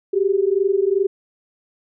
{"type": "tone pair together", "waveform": "sine", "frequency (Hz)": [380.7, 403.3], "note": ["F#4", "G4"], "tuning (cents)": [49, 49], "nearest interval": "minor second", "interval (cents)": 100, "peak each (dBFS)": -18, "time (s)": [0.13, 1.07], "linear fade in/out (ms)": 10, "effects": []}